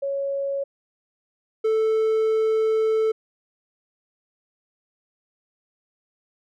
sine / triangle tone pair in turn, 554.4 / 440 Hz, C#5 / A4, 0 / 0 cents, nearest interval major third, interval 400 cents, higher first, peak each -23 / -16 dBFS, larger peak second, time 0.02-0.64 / 1.64-3.12 s, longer second, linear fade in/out 10 ms, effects none

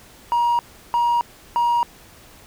triangle tone bursts, 950 Hz, A#5, 33 cents sharp, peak -13 dBFS, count 3, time 0.32-1.83 s, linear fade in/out 0 ms, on 270 ms, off 350 ms, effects tanh soft clip ceiling -10 dBFS + pink hiss -47 dBFS RMS until 2.46 s

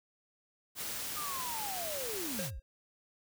white noise, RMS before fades -39 dBFS, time 0.75-2.51 s, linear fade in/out 50 ms
sine linear sweep, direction down, 1236 to 32.93 Hz, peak -39 dBFS, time 1.16-2.6 s, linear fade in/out 10 ms
square tone with exponential decay, 537 Hz, C5, 45 cents sharp, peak -36 dBFS, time 2.39-2.62 s, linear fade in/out 0 ms, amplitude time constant 50 ms
effects none

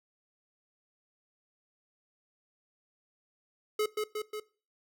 square tone with echo, 426.1 Hz, G#4, 44 cents sharp, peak -27 dBFS, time 3.79-3.86 s, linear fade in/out 5 ms, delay 180 ms, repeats 3, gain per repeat -3 dB, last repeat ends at 4.4 s, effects noise-tail reverb RT60 0.4 s tail -21 dB re dry

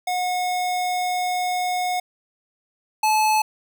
square tone pair in turn, 726 / 863.4 Hz, F#5 / A5, -33 / -33 cents, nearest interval minor third, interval 300 cents, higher second, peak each -22 / -17 dBFS, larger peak second, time 0.07-2 / 3.03-3.42 s, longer first, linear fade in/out 5 ms, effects none

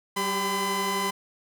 sawtooth tone cluster, 192 / 395.7 / 1011 Hz, G3 / G4 / B5, -36 / +16 / +40 cents, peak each -29 / -28 / -23 dBFS, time 0.16-1.11 s, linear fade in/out 10 ms, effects none

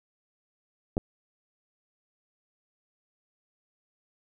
clicks, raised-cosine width 2 ms, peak -15 dBFS, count 2, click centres 0.969 / 0.979 s, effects none

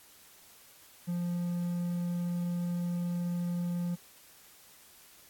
triangle tone, 174.61 Hz, F3, in tune, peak -28 dBFS, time 1.07-3.96 s, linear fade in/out 20 ms, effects white hiss -57 dBFS RMS until 5.29 s + AAC 64 kbps

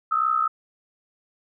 sine tone pair together, 1255.1 / 1318.5 Hz, D#6 / E6, +15 / 0 cents, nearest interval minor second, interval 85 cents, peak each -22 dBFS, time 0.11-0.48 s, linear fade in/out 10 ms, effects none

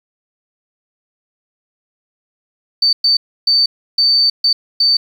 sine tone bursts at uneven times, 4566 Hz, D8, 50 cents flat, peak -9 dBFS, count 6, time 2.82-2.93 / 3.04-3.17 / 3.47-3.66 / 3.98-4.3 / 4.44-4.53 / 4.8-4.97 s, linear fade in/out 5 ms, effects 7-bit

